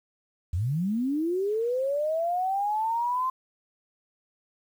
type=linear sweep; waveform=sine; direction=up; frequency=76.5 to 1046.5 Hz; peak=-24 dBFS; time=0.53-3.3 s; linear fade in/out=5 ms; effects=9-bit